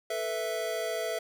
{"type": "chord", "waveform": "square", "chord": "A suspended second", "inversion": "none", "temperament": "equal", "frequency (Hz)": [440, 493.9, 659.3], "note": ["A4", "B4", "E5"], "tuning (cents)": [0, 0, 0], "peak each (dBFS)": [-37, -38, -33], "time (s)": [0.1, 1.19], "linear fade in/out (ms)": 5, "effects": []}